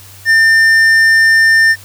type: tone with tanh clipping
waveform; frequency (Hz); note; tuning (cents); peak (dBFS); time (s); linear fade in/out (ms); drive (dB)
sine; 1800; A6; +39; -7; 0.25-1.76; 50; 9
effects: added 97 Hz sine -38 dBFS peak until 1.84 s + white hiss -38 dBFS RMS until 1.84 s